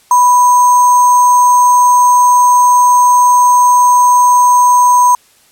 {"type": "tone with sample-and-hold", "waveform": "sine", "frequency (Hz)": 987.8, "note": "B5", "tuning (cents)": 0, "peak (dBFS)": -4, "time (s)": [0.11, 5.15], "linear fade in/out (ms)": 2, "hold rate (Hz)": 7350, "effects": ["white hiss -48 dBFS RMS until 5.51 s", "low-pass 12000 Hz 12 dB/octave"]}